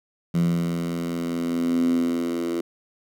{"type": "tone with high-pass filter sweep", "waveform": "10% pulse", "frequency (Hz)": 84.9, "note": "F2", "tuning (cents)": -48, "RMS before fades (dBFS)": -24, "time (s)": [0.34, 2.61], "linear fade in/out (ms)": 5, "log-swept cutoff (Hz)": [170, 310], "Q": 9.4, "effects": []}